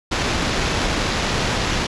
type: noise with sample-and-hold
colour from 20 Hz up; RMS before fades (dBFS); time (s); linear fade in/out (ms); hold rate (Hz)
pink; -21; 0.11-1.87; 10; 8820
effects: resampled to 22050 Hz